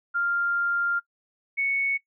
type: tone pair in turn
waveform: sine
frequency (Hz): 1396 / 2216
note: F6 / C#7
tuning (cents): -1 / -1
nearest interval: minor sixth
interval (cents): 800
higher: second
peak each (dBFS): -22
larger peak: neither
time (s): 0.14-1 / 1.57-1.98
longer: first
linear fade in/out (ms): 20
effects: noise-tail reverb RT60 0.1 s tail -21 dB re dry